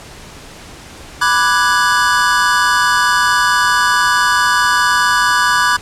square chord, G# half-diminished seventh, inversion first, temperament equal, 987.8 / 1174.7 / 1480 / 1661.2 Hz, B5 / D6 / F#6 / G#6, 0 / 0 / 0 / 0 cents, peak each -17 dBFS, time 1.21-5.77 s, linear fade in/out 10 ms, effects pink hiss -35 dBFS RMS until 5.81 s + low-pass 9000 Hz 12 dB/octave

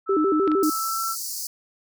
sine tone with pitch glide, 1315 to 1338 Hz, E6 to E6, -5 to +25 cents, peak -25 dBFS, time 0.06-1.16 s, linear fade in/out 50 ms, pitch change +30 cents, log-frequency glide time 0.72-1.03 s
sine tone with vibrato, 347 Hz, F4, 11 cents flat, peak -18 dBFS, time 0.09-0.7 s, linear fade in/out 5 ms, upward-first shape square, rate 6.5 Hz, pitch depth 210 cents each way
clicks, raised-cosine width 0.3 ms, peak -20 dBFS, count 2, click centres 0.477 / 0.517 s
pink high-pass noise, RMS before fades -31 dBFS, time 0.63-1.47 s, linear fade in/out 2 ms, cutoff 4500 Hz, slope 96 dB/octave
effects none

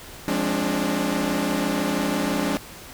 sawtooth chord, D half-diminished seventh, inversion first, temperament equal with one note detuned, 174.61 / 207.7 / 267.7 / 293.7 Hz, F3 / Ab3 / C4 / D4, 0 / 0 / +40 / 0 cents, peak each -26 / -23 / -24 / -22 dBFS, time 0.28-2.57 s, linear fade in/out 0 ms, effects pink hiss -41 dBFS RMS until 2.93 s

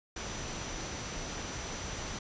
sine tone in noise, 5920 Hz, F#8, in tune, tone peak -47 dBFS, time 0.16-2.19 s, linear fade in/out 5 ms, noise pink, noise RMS -39 dBFS, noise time 0.16-2.19 s, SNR -11 dB, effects resampled to 16000 Hz

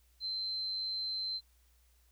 sine tone, 4099 Hz, C8, 36 cents flat, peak -34 dBFS, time 0.2-1.41 s, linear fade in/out 50 ms, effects added 60 Hz sine -65 dBFS peak until 2.11 s + white hiss -72 dBFS RMS until 2.11 s

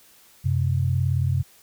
sine tone pair together, 92.5 / 130.81 Hz, F#2 / C3, 0 / 0 cents, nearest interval tritone, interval 600 cents, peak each -22 dBFS, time 0.44-1.43 s, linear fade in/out 20 ms, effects white hiss -54 dBFS RMS until 1.62 s

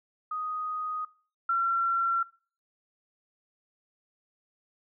sine tone pair in turn, 1247 / 1361.5 Hz, D#6 / F6, +3 / -44 cents, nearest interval major second, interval 153 cents, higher second, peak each -30 / -23 dBFS, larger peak second, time 0.31-1.05 / 1.49-2.23 s, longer neither, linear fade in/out 5 ms, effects noise-tail reverb RT60 0.4 s tail -22 dB re dry

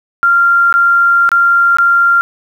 sine tone with dropouts, 1387 Hz, F6, 12 cents flat, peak -6 dBFS, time 0.23-2.21 s, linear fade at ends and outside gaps 0 ms, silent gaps 0.726-0.74 / 1.291-1.317 / 1.77-1.785 s, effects 7-bit

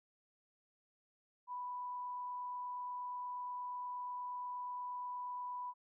sine tone with frequency modulation, 989 Hz, B5, 2 cents sharp, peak -40 dBFS, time 1.47-5.74 s, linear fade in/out 50 ms, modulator 28.4 Hz, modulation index 0.22, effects none

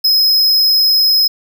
square tone, 5110 Hz, D#8, 45 cents sharp, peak -9 dBFS, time 0.04-1.28 s, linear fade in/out 10 ms, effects none

